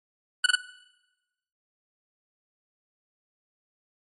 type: tone bursts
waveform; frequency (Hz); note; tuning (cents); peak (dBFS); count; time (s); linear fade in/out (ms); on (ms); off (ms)
25% pulse; 1480; F#6; 0; -13; 3; 0.44-0.554; 5; 22; 24
effects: noise-tail reverb RT60 1.0 s tail -18 dB re dry + MP3 48 kbps